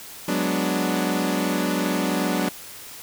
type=chord; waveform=sawtooth; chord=G# half-diminished seventh; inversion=third; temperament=equal; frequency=185 / 207.7 / 246.9 / 293.7 Hz; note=F#3 / G#3 / B3 / D4; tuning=0 / 0 / 0 / 0 cents; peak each=-22 / -25 / -24 / -22 dBFS; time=0.28-2.49 s; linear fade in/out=5 ms; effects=white hiss -40 dBFS RMS until 3.02 s